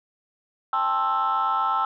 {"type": "chord", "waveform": "sine", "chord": "A minor seventh", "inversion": "third", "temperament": "just", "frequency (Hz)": [792, 880, 1056, 1320], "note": ["G5", "A5", "C6", "E6"], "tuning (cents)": [18, 0, 16, 2], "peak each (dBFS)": [-27, -26, -26, -22], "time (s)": [0.73, 1.85], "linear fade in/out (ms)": 2, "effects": ["tanh soft clip ceiling -15 dBFS"]}